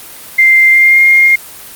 sine tone with pitch glide, 2093 to 2126 Hz, C7 to C7, 0 to +27 cents, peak -3 dBFS, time 0.38-1.36 s, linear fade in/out 10 ms, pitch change +27 cents, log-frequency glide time 0.7-1.01 s, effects white hiss -31 dBFS RMS until 1.75 s + Opus 32 kbps

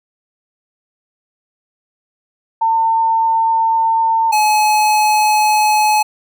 sine / square tone pair in turn, 902 / 851.4 Hz, A5 / G#5, +43 / +43 cents, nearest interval minor second, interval 100 cents, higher first, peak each -11 dBFS, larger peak neither, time 2.61-4.32 / 4.32-6.03 s, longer neither, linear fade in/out 10 ms, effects none

